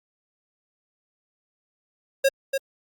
square tone with echo, 543 Hz, C#5, 36 cents flat, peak -16 dBFS, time 2.24-2.29 s, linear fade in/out 10 ms, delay 290 ms, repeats 1, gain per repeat -6 dB, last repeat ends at 2.58 s, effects Opus 48 kbps

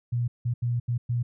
sine tone bursts at uneven times, 120.2 Hz, B2, 46 cents flat, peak -23 dBFS, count 5, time 0.12-0.28 / 0.45-0.54 / 0.62-0.8 / 0.88-0.98 / 1.09-1.23 s, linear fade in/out 10 ms, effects none

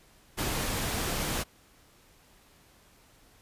pink noise, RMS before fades -31 dBFS, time 0.37-1.44 s, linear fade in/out 20 ms, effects pink hiss -60 dBFS RMS until 3.41 s + resampled to 32000 Hz

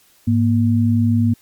sine tone pair together, 104.3 / 235.9 Hz, G#2 / A#3, +8 / +21 cents, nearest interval octave + major second, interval 1413 cents, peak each -15 dBFS, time 0.27-1.34 s, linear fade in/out 10 ms, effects white hiss -54 dBFS RMS until 1.41 s + MP3 96 kbps

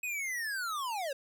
square linear sweep, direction down, 2545 to 523.3 Hz, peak -34 dBFS, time 0.03-1.13 s, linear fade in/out 5 ms, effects none

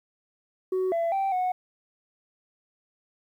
sine tone with pitch steps, 373.4 / 672 / 779 / 734 Hz, F#4 / E5 / G5 / F#5, +16 / +33 / -11 / -14 cents, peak -21 dBFS, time 0.72-1.52 s, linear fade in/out 5 ms, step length 200 ms, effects tanh soft clip ceiling -22 dBFS + 10-bit

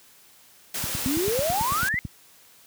white noise, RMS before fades -30 dBFS, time 0.74-1.89 s, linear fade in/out 5 ms
click train, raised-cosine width 5 ms, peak -18 dBFS, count 12, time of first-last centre 0.84-2.051 s, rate 9.08 Hz
sine exponential sweep, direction up, 253.4 to 2093 Hz, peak -23 dBFS, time 1.06-1.99 s, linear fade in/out 0 ms
effects white hiss -54 dBFS RMS until 2.66 s + high-pass 60 Hz 12 dB/octave

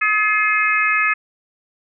harmonic tone with a mistuned harmonic, 423.3 Hz, G#4, 33 cents sharp, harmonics 3 / 4 / 5 / 6, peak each -20 / -20 / -20 / -20 dBFS, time 0.01-1.14 s, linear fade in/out 10 ms, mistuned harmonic 4, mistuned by +22 cents, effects none

